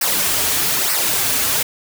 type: noise with flanger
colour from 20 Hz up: white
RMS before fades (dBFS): -18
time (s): 0.01-1.63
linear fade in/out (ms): 5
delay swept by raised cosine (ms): 0.28 to 5.88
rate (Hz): 1.1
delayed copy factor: -0.65
effects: none